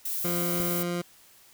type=noise; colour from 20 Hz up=violet; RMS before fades=-31 dBFS; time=0.05-0.83 s; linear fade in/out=5 ms
type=tone; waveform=20% pulse; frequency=174.61 Hz; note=F3; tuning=in tune; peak=-23 dBFS; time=0.24-1.02 s; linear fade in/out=10 ms
type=click; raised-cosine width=2 ms; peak=-21 dBFS; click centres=0.602 s
effects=white hiss -56 dBFS RMS until 1.53 s